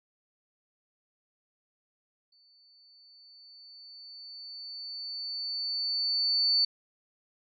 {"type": "tone with exponential growth", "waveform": "sine", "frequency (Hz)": 4500, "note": "C#8", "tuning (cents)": 25, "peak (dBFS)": -21, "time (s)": [2.32, 6.65], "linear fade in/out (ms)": 5, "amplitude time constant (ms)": 940, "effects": []}